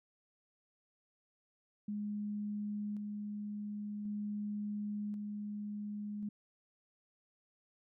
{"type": "tone with tremolo", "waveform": "sine", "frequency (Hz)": 207.7, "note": "G#3", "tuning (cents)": 0, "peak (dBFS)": -36, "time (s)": [1.88, 6.29], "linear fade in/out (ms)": 5, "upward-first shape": "square", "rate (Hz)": 0.46, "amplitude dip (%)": 25, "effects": []}